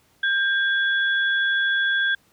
sine tone pair together, 1593 / 3380 Hz, G6 / G#7, +27 / +30 cents, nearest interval octave + minor second, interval 1303 cents, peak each -19 / -27 dBFS, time 0.23-2.15 s, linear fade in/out 5 ms, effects pink hiss -61 dBFS RMS until 2.32 s + high-pass 60 Hz 12 dB/octave

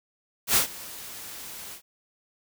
white noise with ADSR envelope, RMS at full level -19 dBFS, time 0.47-1.82 s, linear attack 88 ms, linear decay 110 ms, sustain -21 dB, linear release 93 ms, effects none

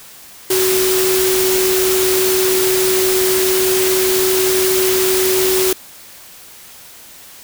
sine tone in noise, 374.8 Hz, F#4, 22 cents sharp, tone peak -14 dBFS, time 0.5-5.73 s, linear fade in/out 5 ms, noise white, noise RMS -18 dBFS, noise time 0.5-5.73 s, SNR +1 dB, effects white hiss -39 dBFS RMS until 7.43 s

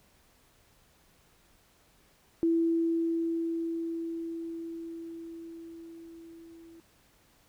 sine tone with level ramp, 331.6 Hz, E4, 10 cents sharp, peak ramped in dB -22 to -49 dBFS, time 2.43-6.8 s, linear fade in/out 0 ms, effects pink hiss -64 dBFS RMS until 7.48 s

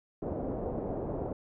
white low-pass noise, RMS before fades -35 dBFS, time 0.22-1.33 s, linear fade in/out 5 ms, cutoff 620 Hz, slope 24 dB/octave, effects none

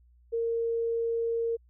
sine tone, 461.3 Hz, A#4, 18 cents flat, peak -26 dBFS, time 0.32-1.57 s, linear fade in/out 20 ms, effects added 60 Hz sine -57 dBFS peak until 1.69 s

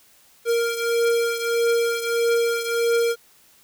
square beating tone pair, 466.2 / 467.8 Hz, A#4 / A#4, 0 / +6 cents, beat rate 1.6 Hz, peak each -21 / -26 dBFS, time 0.45-3.16 s, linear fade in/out 50 ms, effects white hiss -55 dBFS RMS until 3.63 s

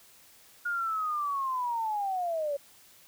sine linear sweep, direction down, 1437 to 554.4 Hz, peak -28 dBFS, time 0.65-2.57 s, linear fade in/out 10 ms, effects white hiss -57 dBFS RMS until 3.07 s

